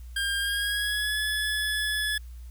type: tone with pitch glide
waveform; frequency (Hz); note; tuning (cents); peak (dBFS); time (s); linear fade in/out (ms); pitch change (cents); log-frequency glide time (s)
25% pulse; 1605 to 1710.3; G6 to A6; +40 to -50; -22; 0.16-2.18; 5; +110; 0.39-1.19
effects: added 60 Hz sine -39 dBFS peak until 2.5 s + white hiss -61 dBFS RMS until 2.5 s